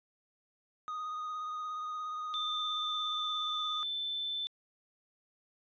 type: tone with vibrato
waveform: triangle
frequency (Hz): 1241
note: D#6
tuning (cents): -5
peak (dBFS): -34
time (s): 0.88-3.83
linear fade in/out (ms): 0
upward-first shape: sine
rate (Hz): 17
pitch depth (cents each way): 22
type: tone with pitch glide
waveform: sine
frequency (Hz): 3559 to 3530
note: A7 to A7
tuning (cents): +19 to +5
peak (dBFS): -33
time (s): 2.34-4.47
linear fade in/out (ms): 0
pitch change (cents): -14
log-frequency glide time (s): 2.48-3.62
effects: tanh soft clip ceiling -24 dBFS + resampled to 16000 Hz